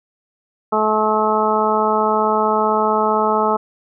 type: harmonic tone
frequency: 215.5 Hz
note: A3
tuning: 36 cents flat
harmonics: 1 / 2 / 3 / 4 / 5 / 6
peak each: -24 / -20 / -22 / -19 / -22 / -21 dBFS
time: 0.72-3.57 s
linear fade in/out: 10 ms
effects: none